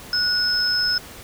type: tone pair together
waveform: sine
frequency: 1465 / 5192 Hz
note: F#6 / E8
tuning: -18 / -27 cents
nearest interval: octave + minor seventh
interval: 2191 cents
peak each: -24 / -19 dBFS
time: 0.13-0.98 s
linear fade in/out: 2 ms
effects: pink hiss -40 dBFS RMS until 1.23 s